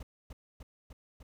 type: noise with echo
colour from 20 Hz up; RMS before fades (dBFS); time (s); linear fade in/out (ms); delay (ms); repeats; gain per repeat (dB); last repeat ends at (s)
brown; -42; 0-0.03; 5; 300; 4; -2; 1.23
effects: none